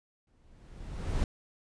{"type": "noise with exponential growth", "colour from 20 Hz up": "brown", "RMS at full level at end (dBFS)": -27, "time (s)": [0.27, 1.24], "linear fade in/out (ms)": 2, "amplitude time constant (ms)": 210, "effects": ["resampled to 22050 Hz"]}